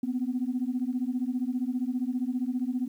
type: beating tone pair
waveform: sine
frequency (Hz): 243.9 / 258.9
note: B3 / C4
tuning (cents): -21 / -18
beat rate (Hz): 15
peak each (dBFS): -29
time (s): 0.03-2.88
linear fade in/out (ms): 5
effects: tanh soft clip ceiling -20 dBFS + 10-bit